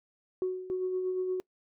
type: tone with exponential decay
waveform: sine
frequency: 370 Hz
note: F#4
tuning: in tune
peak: -24 dBFS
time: 0.42-1.02 s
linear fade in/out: 1 ms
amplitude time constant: 130 ms
type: tone with tremolo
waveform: sine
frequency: 369.7 Hz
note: F#4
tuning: 1 cent flat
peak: -26 dBFS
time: 0.7-1.4 s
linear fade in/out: 0 ms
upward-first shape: sine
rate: 8.5 Hz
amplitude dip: 35%
effects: noise-tail reverb RT60 0.1 s tail -24 dB re dry + tanh soft clip ceiling -23 dBFS